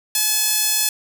sawtooth tone with high-pass filter, 857 Hz, A5, 46 cents flat, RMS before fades -19 dBFS, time 0.15-0.89 s, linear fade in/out 2 ms, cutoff 5200 Hz, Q 0.56, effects none

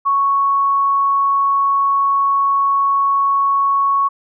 sine tone, 1108.7 Hz, C#6, in tune, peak -12 dBFS, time 0.05-4.09 s, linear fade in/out 20 ms, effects none

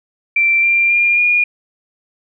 sine tone with pitch steps, 2349 / 2376 / 2404 / 2432 Hz, D7 / D7 / D7 / D#7, 0 / +20 / +40 / -40 cents, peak -10 dBFS, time 0.36-1.44 s, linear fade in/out 5 ms, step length 270 ms, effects none

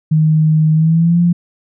sine tone with pitch glide, 156.1 to 173.2 Hz, D#3 to F3, +6 to -14 cents, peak -8 dBFS, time 0.11-1.33 s, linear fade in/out 10 ms, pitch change +180 cents, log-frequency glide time 0.73-1.2 s, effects none

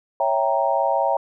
sine chord, C# diminished seventh, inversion none, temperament equal, 554.4 / 659.3 / 784 / 932.3 Hz, C#5 / E5 / G5 / Bb5, 0 / 0 / 0 / 0 cents, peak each -23 dBFS, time 0.2-1.17 s, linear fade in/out 2 ms, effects none

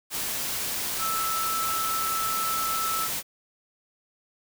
sine tone in noise, 1316 Hz, E6, 3 cents flat, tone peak -27 dBFS, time 0.98-3.09 s, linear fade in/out 50 ms, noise white, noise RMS -30 dBFS, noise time 0.1-3.23 s, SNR 0 dB, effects none

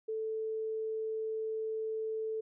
sine tone, 440 Hz, A4, in tune, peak -33 dBFS, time 0.08-2.41 s, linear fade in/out 10 ms, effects none

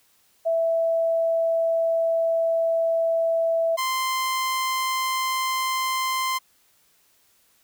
sine / sawtooth tone pair in turn, 660 / 1042.3 Hz, E5 / C6, +2 / -7 cents, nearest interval minor sixth, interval 791 cents, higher second, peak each -19 dBFS, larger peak neither, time 0.45-3.77 / 3.77-6.39 s, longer first, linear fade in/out 20 ms, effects white hiss -62 dBFS RMS until 7.63 s

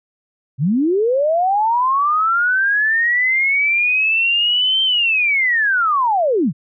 sine linear two-way sweep, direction up then down, 120 to 3141 to 120 Hz, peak -13 dBFS, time 0.58-6.53 s, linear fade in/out 50 ms, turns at 4.83 s, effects none

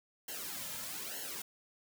white noise with flanger, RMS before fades -42 dBFS, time 0.28-1.42 s, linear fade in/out 5 ms, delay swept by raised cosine 0.82 to 2.72 ms, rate 1.1 Hz, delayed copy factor -0.9, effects none

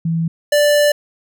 sine / square tone pair in turn, 164.81 / 587.3 Hz, E3 / D5, 0 / 0 cents, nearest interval octave + minor seventh, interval 2200 cents, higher second, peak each -15 / -11 dBFS, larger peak second, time 0.05-0.28 / 0.52-0.92 s, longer second, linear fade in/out 5 ms, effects none

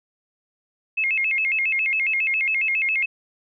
sine tone with vibrato, 2357 Hz, D7, 6 cents sharp, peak -19 dBFS, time 0.97-3.06 s, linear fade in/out 10 ms, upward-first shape square, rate 7.3 Hz, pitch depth 170 cents each way, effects none

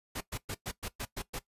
pink noise bursts, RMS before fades -37 dBFS, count 8, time 0.15-1.392 s, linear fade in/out 10 ms, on 59 ms, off 110 ms, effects noise-tail reverb RT60 0.1 s tail -17 dB re dry + resampled to 32000 Hz

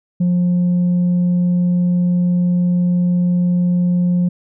sine tone, 177.4 Hz, F3, 27 cents sharp, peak -10 dBFS, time 0.2-4.29 s, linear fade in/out 10 ms, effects tanh soft clip ceiling -11 dBFS

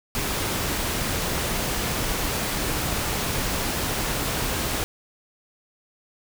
pink noise, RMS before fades -26 dBFS, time 0.15-4.84 s, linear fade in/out 0 ms, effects none

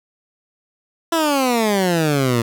15% pulse exponential sweep, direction down, 338.9 to 114.1 Hz, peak -9 dBFS, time 1.12-2.42 s, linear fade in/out 5 ms, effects none

